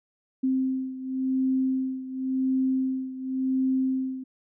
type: beating tone pair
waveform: sine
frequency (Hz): 261.6 / 262.52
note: C4 / C4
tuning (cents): 0 / +6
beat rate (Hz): 0.92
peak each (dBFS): -25 / -29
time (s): 0.43-4.24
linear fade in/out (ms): 10
effects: none